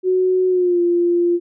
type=tone with pitch glide; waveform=sine; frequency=370 to 347.2 Hz; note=F#4 to F4; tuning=0 to -10 cents; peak=-13 dBFS; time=0.03-1.4 s; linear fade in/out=50 ms; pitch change=-110 cents; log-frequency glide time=0.48-0.81 s; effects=none